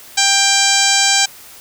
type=harmonic tone; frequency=790 Hz; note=G5; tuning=13 cents sharp; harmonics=1 / 2 / 3 / 4 / 5 / 6 / 7 / 8 / 9 / 10; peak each=-20 / -20 / -20 / -20 / -20 / -20 / -20 / -20 / -20 / -20 dBFS; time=0.17-1.26 s; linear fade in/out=10 ms; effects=white hiss -39 dBFS RMS until 1.6 s

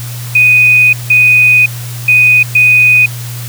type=tone bursts at uneven times; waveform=sine; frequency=2489 Hz; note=D#7; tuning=in tune; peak=-3 dBFS; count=4; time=0.35-0.93 / 1.1-1.66 / 2.08-2.43 / 2.55-3.06 s; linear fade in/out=5 ms; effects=added 120 Hz sine -20 dBFS peak until 3.48 s + white hiss -28 dBFS RMS until 3.48 s

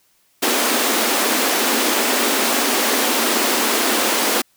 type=high-pass noise; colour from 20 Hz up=pink; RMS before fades=-18 dBFS; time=0.42-4.42 s; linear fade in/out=10 ms; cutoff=220 Hz; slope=96 dB/octave; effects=white hiss -60 dBFS RMS until 4.56 s

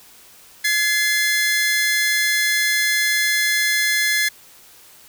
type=tone pair together; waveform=sawtooth; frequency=1701 / 2079 Hz; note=G#6 / C7; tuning=+41 / -12 cents; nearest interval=minor third; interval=347 cents; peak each=-16 dBFS; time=0.64-4.29 s; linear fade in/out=10 ms; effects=white hiss -47 dBFS RMS until 5.08 s

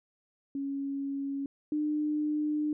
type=tone pair in turn; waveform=sine; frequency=277.2 / 300.9 Hz; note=C#4 / D4; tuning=0 / +42 cents; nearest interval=minor second; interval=142 cents; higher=second; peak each=-31 / -27 dBFS; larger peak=second; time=0.55-1.46 / 1.72-2.73 s; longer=second; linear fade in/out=2 ms; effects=none

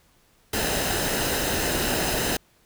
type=noise with comb filter; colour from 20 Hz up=pink; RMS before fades=-25 dBFS; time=0.53-2.37 s; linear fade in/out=5 ms; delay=0.88 ms; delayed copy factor=-0.5; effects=pink hiss -61 dBFS RMS until 2.65 s

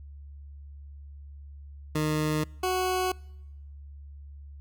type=tone pair in turn; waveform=20% pulse; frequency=153.6 / 369.5 Hz; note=D#3 / F#4; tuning=-22 / -2 cents; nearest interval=octave + minor third; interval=1520 cents; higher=second; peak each=-20 dBFS; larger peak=neither; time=1.95-2.44 / 2.63-3.12 s; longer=neither; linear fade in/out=5 ms; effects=noise-tail reverb RT60 1.0 s tail -26 dB re dry + added 71 Hz sine -42 dBFS peak until 4.6 s

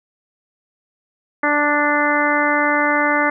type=harmonic tone; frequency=293.7 Hz; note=D4; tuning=in tune; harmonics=1 / 2 / 3 / 4 / 5 / 6 / 7; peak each=-22 / -22 / -22 / -22 / -22 / -22 / -22 dBFS; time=1.43-3.3 s; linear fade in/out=5 ms; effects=none

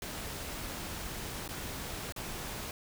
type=noise with dropouts; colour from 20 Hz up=pink; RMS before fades=-40 dBFS; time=0.02-2.71 s; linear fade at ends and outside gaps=1 ms; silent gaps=1.478-1.489 / 2.123-2.162 s; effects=none

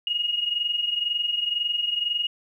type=tone pair together; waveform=sine; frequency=2854 / 2876 Hz; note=F7 / F#7; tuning=+37 / -50 cents; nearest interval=unison; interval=13 cents; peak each=-29 / -24 dBFS; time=0.07-2.27 s; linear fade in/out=2 ms; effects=10-bit

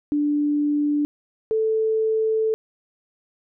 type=tone pair in turn; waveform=sine; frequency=293.7 / 440.1 Hz; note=D4 / A4; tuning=0 / 0 cents; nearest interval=perfect fifth; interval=700 cents; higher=second; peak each=-18 dBFS; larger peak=neither; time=0.12-1.05 / 1.51-2.54 s; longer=second; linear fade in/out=0 ms; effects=none

